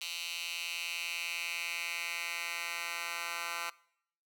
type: tone with high-pass filter sweep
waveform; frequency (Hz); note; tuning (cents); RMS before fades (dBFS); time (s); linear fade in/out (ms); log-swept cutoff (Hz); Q
10% pulse; 170; F3; -46; -38; 0.01-3.7; 5; 3200 to 1500; 2.7
effects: noise-tail reverb RT60 0.7 s tail -23 dB re dry